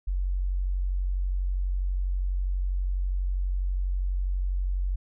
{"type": "tone", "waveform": "sine", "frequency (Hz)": 46.12, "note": "F#1", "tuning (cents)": -5, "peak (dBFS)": -24, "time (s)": [0.07, 4.96], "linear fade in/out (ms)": 10, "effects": []}